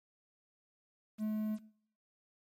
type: tone with quantisation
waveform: triangle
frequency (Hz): 214.7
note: A3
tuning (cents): -42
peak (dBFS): -30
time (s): 1.18-1.59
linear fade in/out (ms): 50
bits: 10
effects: noise-tail reverb RT60 0.6 s tail -20 dB re dry + MP3 64 kbps